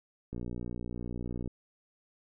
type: click train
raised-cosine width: 3 ms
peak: -26 dBFS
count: 70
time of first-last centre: 0.33-1.476 s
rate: 60.2 Hz
effects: none